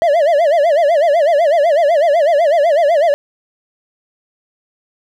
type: tone with vibrato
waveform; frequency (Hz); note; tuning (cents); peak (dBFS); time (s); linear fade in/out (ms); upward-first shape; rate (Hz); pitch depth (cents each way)
triangle; 624; D#5; +5; -7; 0.02-3.14; 0; sine; 8; 190
effects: none